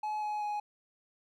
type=tone with pitch steps; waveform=triangle; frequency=851 / 842.7 / 834.5 Hz; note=G#5 / G#5 / G#5; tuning=+42 / +25 / +8 cents; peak=-30 dBFS; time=0.03-0.6 s; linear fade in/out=5 ms; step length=190 ms; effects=none